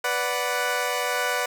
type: chord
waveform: 15% pulse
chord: B minor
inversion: none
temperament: equal with one note detuned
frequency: 493.9 / 583.9 / 740 Hz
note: B4 / D5 / F#5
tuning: 0 / -10 / 0 cents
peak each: -21 / -22 / -22 dBFS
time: 0.04-1.46 s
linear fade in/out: 5 ms
effects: none